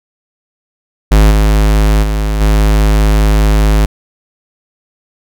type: tone with level steps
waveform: square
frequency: 52.4 Hz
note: G#1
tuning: 16 cents sharp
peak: -4 / -7 / -12 / -7 dBFS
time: 1.11-3.86 s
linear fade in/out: 10 ms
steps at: 1.3 / 2.02 / 2.4 s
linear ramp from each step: 20 ms
effects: none